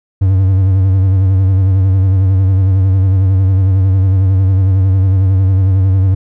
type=tone with vibrato; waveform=triangle; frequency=95.2 Hz; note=F#2; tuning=50 cents sharp; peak=-5 dBFS; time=0.21-6.15 s; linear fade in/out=10 ms; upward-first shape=sine; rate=11 Hz; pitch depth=50 cents each way; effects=none